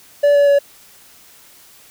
triangle tone with pitch steps, 577 / 571.7 / 566.4 Hz, D5 / D5 / C#5, -31 / -47 / +37 cents, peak -7 dBFS, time 0.23-0.59 s, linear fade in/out 10 ms, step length 120 ms, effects white hiss -46 dBFS RMS until 1.9 s

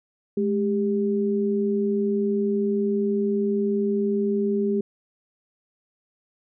sine tone pair together, 210.7 / 398.1 Hz, G#3 / G4, +25 / +27 cents, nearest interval major seventh, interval 1102 cents, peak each -23 dBFS, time 0.37-4.81 s, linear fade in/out 5 ms, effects none

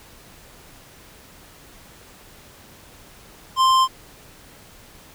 triangle tone with hard clipping, 1046.5 Hz, C6, in tune, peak -15 dBFS, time 3.56-3.88 s, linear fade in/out 50 ms, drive 17 dB, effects pink hiss -47 dBFS RMS until 5.14 s

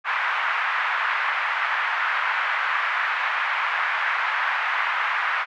white band-pass noise, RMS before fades -24 dBFS, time 0.04-5.46 s, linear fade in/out 50 ms, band 940 to 2000 Hz, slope 24 dB/octave, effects none

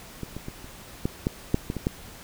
clicks, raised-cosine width 3 ms, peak -19 / -22 / -21 / -30 / -11 / -10 / -7 / -15 / -17 / -10 dBFS, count 10, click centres 0.233 / 0.366 / 0.484 / 0.644 / 1.055 / 1.269 / 1.544 / 1.701 / 1.767 / 1.869 s, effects pink hiss -45 dBFS RMS until 2.23 s

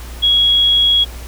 sine tone, 3322 Hz, G#7, in tune, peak -9 dBFS, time 0.22-1.05 s, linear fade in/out 20 ms, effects added 60 Hz sine -28 dBFS peak until 1.27 s + pink hiss -36 dBFS RMS until 1.27 s

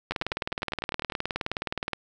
two click trains, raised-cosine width 0.3 ms, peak -12 / -16 dBFS, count 36 / 11, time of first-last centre 0.11-1.933 / 0.12-1.122 s, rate 19.2 / 9.98 Hz, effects none

